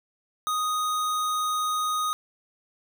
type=tone; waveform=square; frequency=1244.5 Hz; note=D#6; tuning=in tune; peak=-25 dBFS; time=0.47-2.13 s; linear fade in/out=0 ms; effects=none